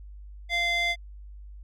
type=tone with band-pass filter; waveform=square; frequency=692 Hz; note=F5; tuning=16 cents flat; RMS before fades=-26 dBFS; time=0.49-0.96 s; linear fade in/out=50 ms; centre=2600 Hz; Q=4.6; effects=added 50 Hz sine -41 dBFS peak until 1.63 s